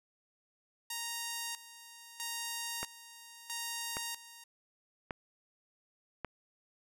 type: tone with tremolo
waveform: 5% pulse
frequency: 932.3 Hz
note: A#5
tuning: in tune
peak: -25 dBFS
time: 0.9-4.44 s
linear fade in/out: 5 ms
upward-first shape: square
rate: 0.77 Hz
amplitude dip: 80%
type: click train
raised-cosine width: 0.5 ms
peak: -22 dBFS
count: 4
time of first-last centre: 2.83-6.247 s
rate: 0.878 Hz
effects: none